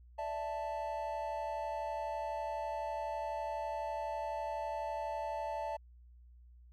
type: chord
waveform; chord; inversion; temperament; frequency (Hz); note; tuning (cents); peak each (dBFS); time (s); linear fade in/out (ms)
triangle; D suspended second; none; equal; 587.3 / 659.3 / 880; D5 / E5 / A5; 0 / 0 / 0; -40 / -39 / -37; 0.18-5.77; 10
effects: added 60 Hz sine -55 dBFS peak until 6.72 s